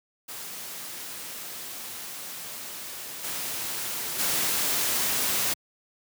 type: noise with level steps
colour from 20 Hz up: white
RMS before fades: -38 / -32 / -26 dBFS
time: 0.28-5.54 s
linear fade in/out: 10 ms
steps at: 3.23 / 4.18 s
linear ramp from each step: 20 ms
effects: high-pass 100 Hz 12 dB/octave